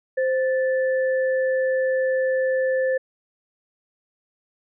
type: tone pair together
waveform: sine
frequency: 521 / 1752.4 Hz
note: C5 / A6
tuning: -7 / -7 cents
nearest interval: octave + major sixth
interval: 2100 cents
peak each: -19 / -29 dBFS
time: 0.17-2.98 s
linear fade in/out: 10 ms
effects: none